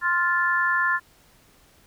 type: harmonic tone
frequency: 349.4 Hz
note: F4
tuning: 1 cent sharp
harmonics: 3 / 4 / 5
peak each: -25 / -25 / -22 dBFS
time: 0.01-1 s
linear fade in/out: 50 ms
effects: pink hiss -57 dBFS RMS until 1.86 s